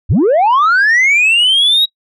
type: linear sweep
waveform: sine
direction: up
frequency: 55 to 3856 Hz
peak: -5 dBFS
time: 0.09-1.86 s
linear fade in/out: 20 ms
effects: noise-tail reverb RT60 0.1 s tail -24 dB re dry + tanh soft clip ceiling -6 dBFS